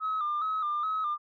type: tone with vibrato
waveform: sine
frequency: 1239 Hz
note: D#6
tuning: 8 cents flat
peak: -26 dBFS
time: 0-1.18 s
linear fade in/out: 50 ms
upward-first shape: square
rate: 2.4 Hz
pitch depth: 57 cents each way
effects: tanh soft clip ceiling -24 dBFS